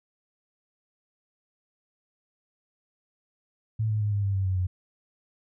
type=tone with pitch steps; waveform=sine; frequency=110 / 107.12 / 104.31 / 101.57 / 98.91 / 96.32 / 93.79 / 91.33 Hz; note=A2 / A2 / G#2 / G#2 / G2 / G2 / F#2 / F#2; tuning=0 / -46 / +8 / -38 / +16 / -30 / +24 / -22 cents; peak=-23 dBFS; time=3.79-4.67 s; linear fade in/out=10 ms; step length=110 ms; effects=none